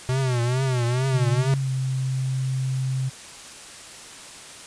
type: tone with vibrato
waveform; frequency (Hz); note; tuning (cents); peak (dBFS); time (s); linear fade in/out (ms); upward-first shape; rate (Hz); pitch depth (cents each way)
square; 126.1; B2; +36; -21; 0.09-1.54; 0; triangle; 2.3; 130
type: tone with pitch glide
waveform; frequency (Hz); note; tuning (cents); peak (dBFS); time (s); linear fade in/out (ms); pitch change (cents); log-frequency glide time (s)
sine; 138.59 to 131.34; C#3 to C3; 0 to +7; -22; 1.13-3.1; 20; -93; 1.52-1.7
effects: white hiss -41 dBFS RMS until 4.66 s + resampled to 22050 Hz